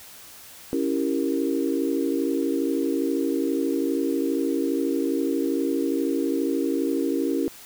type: chord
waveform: sine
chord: C# diminished seventh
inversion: none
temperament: equal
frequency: 277.2 / 329.6 / 392 / 466.2 Hz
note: C#4 / E4 / G4 / Bb4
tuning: 0 / 0 / 0 / 0 cents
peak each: -25 / -26 / -29 / -30 dBFS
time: 0.73-7.48 s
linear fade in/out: 0 ms
effects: white hiss -45 dBFS RMS until 7.65 s